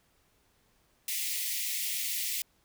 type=high-pass noise; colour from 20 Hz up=white; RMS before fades=-33 dBFS; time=1.08-2.42 s; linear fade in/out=2 ms; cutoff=1900 Hz; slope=96 dB/octave; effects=pink hiss -69 dBFS RMS until 2.64 s